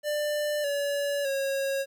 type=tone with pitch steps; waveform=square; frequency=594 / 569.8 / 546.6 Hz; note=D5 / C#5 / C#5; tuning=+20 / +48 / -24 cents; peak=-27 dBFS; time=0.03-1.86 s; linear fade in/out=50 ms; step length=610 ms; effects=11-bit